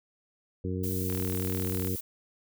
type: harmonic tone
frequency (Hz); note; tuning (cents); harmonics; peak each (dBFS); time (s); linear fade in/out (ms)
92.5; F#2; 0; 1 / 2 / 3 / 4 / 5; -32 / -35 / -37 / -38 / -39; 0.64-1.96; 5
type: noise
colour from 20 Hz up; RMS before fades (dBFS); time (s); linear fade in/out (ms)
violet; -37; 0.83-2.01; 10
type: click train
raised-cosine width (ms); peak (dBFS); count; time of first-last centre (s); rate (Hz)
0.3; -25; 32; 1.1-1.873; 40.1
effects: none